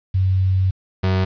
sine / 35% pulse tone pair in turn, 94.2 / 93.85 Hz, F#2 / F#2, +32 / +25 cents, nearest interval unison, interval 7 cents, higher first, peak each -14 dBFS, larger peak neither, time 0.14-0.71 / 1.03-1.25 s, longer first, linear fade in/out 10 ms, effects resampled to 11025 Hz + 8-bit

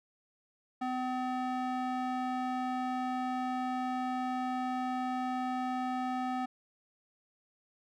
square tone with band-pass filter, 254.3 Hz, C4, 49 cents flat, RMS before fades -34 dBFS, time 0.81-6.46 s, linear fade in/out 10 ms, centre 790 Hz, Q 1.1, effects none

